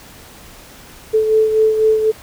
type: beating tone pair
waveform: sine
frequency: 436.3 / 440.3 Hz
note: A4 / A4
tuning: -15 / +1 cents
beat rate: 4 Hz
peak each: -11 / -20 dBFS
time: 1.13-2.12 s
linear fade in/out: 20 ms
effects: pink hiss -40 dBFS RMS until 2.22 s